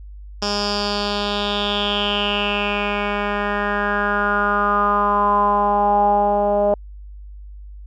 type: tone with low-pass filter sweep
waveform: 10% pulse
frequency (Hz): 204.7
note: G#3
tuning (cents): -25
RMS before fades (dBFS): -19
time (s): 0.42-6.74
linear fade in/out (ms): 2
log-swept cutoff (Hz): 5400 to 650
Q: 6.2
effects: added 50 Hz sine -34 dBFS peak until 7.86 s